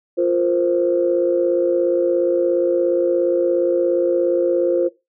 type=chord; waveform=sine; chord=F suspended fourth; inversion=none; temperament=equal; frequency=349.2 / 466.2 / 523.3 Hz; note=F4 / Bb4 / C5; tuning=0 / 0 / 0 cents; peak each=-17 / -23 / -18 dBFS; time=0.17-4.89 s; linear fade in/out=20 ms; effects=noise-tail reverb RT60 0.2 s tail -17 dB re dry + tanh soft clip ceiling -5 dBFS